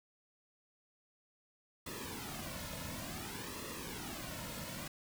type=noise with flanger; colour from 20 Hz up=pink; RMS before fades=-44 dBFS; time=1.86-4.88 s; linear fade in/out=5 ms; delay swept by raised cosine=1.3 to 2.6 ms; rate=0.56 Hz; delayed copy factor=-0.7; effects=none